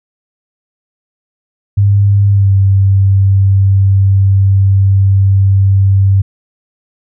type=tone with pitch glide; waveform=sine; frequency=100.6 to 97.51 Hz; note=G2 to G2; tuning=+45 to -9 cents; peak=-5 dBFS; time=1.77-6.22 s; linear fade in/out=10 ms; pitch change=-54 cents; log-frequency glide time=2.3-2.52 s; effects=none